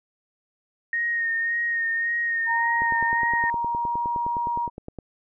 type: tone with vibrato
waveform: sine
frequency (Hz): 1855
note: A#6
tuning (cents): -9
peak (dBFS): -22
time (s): 0.93-3.5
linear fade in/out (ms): 2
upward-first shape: sine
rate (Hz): 1.8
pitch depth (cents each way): 24
type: tone with pitch glide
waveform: sine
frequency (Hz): 931 to 948.4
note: A#5 to A#5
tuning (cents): -2 to +30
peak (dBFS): -23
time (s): 2.46-4.7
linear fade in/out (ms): 50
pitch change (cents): +32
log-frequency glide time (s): 3.01-4.03
type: click train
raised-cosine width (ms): 2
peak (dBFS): -22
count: 22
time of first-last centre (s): 2.82-4.987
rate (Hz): 9.69
effects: none